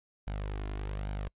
sawtooth tone with flanger, 50.5 Hz, G#1, 48 cents flat, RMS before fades -36 dBFS, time 0.27-1.28 s, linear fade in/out 0 ms, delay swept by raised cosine 1.3 to 2.9 ms, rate 1.2 Hz, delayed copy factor +0.5, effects noise-tail reverb RT60 0.1 s tail -26 dB re dry + resampled to 8000 Hz

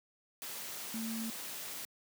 sine tone in noise, 225.4 Hz, A3, 42 cents sharp, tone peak -36 dBFS, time 0.94-1.3 s, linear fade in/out 0 ms, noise white, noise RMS -43 dBFS, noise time 0.42-1.85 s, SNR +4 dB, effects high-pass 150 Hz 12 dB/octave

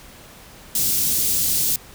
white band-stop noise, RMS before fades -20 dBFS, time 0.75-1.76 s, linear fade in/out 2 ms, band 250 to 4900 Hz, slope 12 dB/octave, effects pink hiss -44 dBFS RMS until 1.94 s

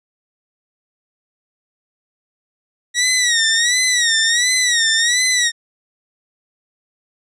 15% pulse tone with vibrato, 1904 Hz, A#6, 36 cents sharp, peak -7 dBFS, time 2.94-5.52 s, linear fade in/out 50 ms, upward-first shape sine, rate 1.4 Hz, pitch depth 110 cents each way, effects resampled to 22050 Hz

